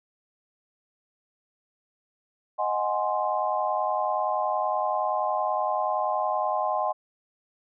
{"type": "chord", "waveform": "sine", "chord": "Ab dominant seventh", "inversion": "second", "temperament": "equal", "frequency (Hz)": [622.3, 740, 830.6, 1046.5], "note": ["Eb5", "Gb5", "Ab5", "C6"], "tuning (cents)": [0, 0, 0, 0], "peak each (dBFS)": -29, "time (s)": [2.58, 6.93], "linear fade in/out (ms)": 20, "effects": []}